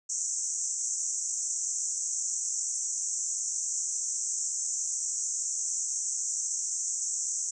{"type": "band-pass noise", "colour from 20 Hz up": "white", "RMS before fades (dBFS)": -32, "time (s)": [0.09, 7.51], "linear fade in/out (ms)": 10, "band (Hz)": [5900, 7900], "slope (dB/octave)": 96, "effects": []}